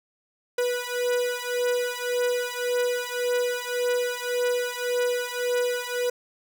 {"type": "beating tone pair", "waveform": "45% pulse", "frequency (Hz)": [489.8, 491.6], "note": ["B4", "B4"], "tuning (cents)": [-14, -8], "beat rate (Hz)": 1.8, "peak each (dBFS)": -27, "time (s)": [0.58, 6.1], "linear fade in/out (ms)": 5, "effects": []}